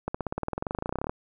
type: accelerating click train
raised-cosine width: 1 ms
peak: -15 dBFS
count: 25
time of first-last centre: 0.08-1.095 s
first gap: 65 ms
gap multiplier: 0.96
effects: none